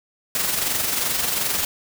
white noise with amplitude modulation, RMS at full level -21 dBFS, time 0.35-1.65 s, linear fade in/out 2 ms, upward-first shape sine, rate 22.7 Hz, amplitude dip 45%, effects none

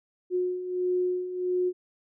sine beating tone pair, 361.4 / 362.9 Hz, F#4 / F#4, -41 / -34 cents, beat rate 1.5 Hz, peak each -32 / -26 dBFS, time 0.3-1.73 s, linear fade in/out 50 ms, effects none

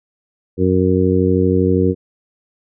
harmonic tone, 92.6 Hz, F#2, 2 cents sharp, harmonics 1 / 2 / 3 / 4 / 5, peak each -18 / -18 / -18 / -18 / -18 dBFS, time 0.57-1.95 s, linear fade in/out 50 ms, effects none

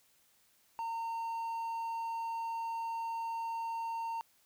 triangle tone, 915 Hz, A#5, 32 cents flat, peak -33 dBFS, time 0.79-4.21 s, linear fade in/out 0 ms, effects white hiss -69 dBFS RMS until 4.45 s

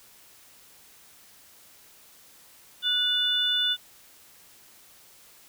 sine tone cluster, 1471 / 2918 / 3510 Hz, F#6 / F#7 / A7, -11 / -25 / -5 cents, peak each -32 / -30 / -23 dBFS, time 2.82-3.77 s, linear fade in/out 50 ms, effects white hiss -54 dBFS RMS until 5.48 s

